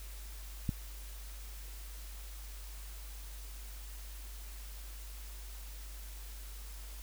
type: click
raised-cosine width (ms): 5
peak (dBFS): -19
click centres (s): 0.692
effects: added 50 Hz sine -44 dBFS peak until 7.02 s + white hiss -53 dBFS RMS until 7.02 s